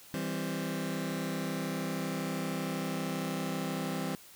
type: chord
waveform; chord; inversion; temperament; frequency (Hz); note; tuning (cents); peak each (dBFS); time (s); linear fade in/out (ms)
sawtooth; C major; first; just; 163.52 / 196.22 / 261.6; E3 / G3 / C4; -14 / +2 / 0; -33; 0.14-4.15; 0
effects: white hiss -54 dBFS RMS until 4.35 s